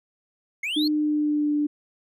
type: linear sweep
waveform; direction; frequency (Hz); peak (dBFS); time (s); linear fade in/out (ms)
triangle; up; 2093 to 4429; -24; 0.63-0.88; 5
type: tone with pitch glide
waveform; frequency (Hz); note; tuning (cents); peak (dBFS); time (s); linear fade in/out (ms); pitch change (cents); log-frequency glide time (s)
sine; 302.7 to 295.4; D#4 to D4; -48 to +10; -20; 0.76-1.67; 10; -42; 0.88-1.55
effects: none